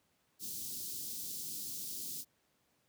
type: band-stop noise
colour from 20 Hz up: white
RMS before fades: -42 dBFS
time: 0.39-2.25 s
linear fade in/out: 50 ms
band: 340 to 4100 Hz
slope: 24 dB/octave
effects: pink hiss -75 dBFS RMS until 2.88 s + high-pass 100 Hz 12 dB/octave